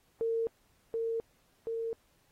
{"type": "tone with echo", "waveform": "sine", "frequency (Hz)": 455.8, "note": "A#4", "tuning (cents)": -39, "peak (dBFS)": -28, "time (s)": [0.21, 0.47], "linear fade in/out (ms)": 0, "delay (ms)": 730, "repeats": 2, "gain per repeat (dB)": -2, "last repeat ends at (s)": 1.93, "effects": ["pink hiss -70 dBFS RMS until 2.31 s", "AAC 48 kbps"]}